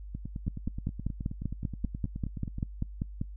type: two click trains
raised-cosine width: 5 ms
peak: -24 / -18 dBFS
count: 24 / 15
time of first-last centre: 0.15-2.584 / 0.48-3.214 s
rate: 9.45 / 5.12 Hz
effects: noise-tail reverb RT60 0.1 s tail -24 dB re dry + added 50 Hz sine -40 dBFS peak until 3.36 s